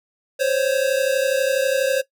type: tone pair together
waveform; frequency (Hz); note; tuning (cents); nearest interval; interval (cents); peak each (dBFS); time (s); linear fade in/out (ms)
square; 522.2 / 554.4; C5 / C#5; -3 / 0; minor second; 103; -21; 0.39-2.02; 20
effects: noise-tail reverb RT60 0.1 s tail -17 dB re dry